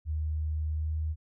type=tone with pitch glide; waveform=sine; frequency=77.3 to 78.2 Hz; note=D#2 to D#2; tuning=-11 to +9 cents; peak=-28 dBFS; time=0.05-1.16 s; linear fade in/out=50 ms; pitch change=+20 cents; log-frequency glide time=0.76-0.93 s; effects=none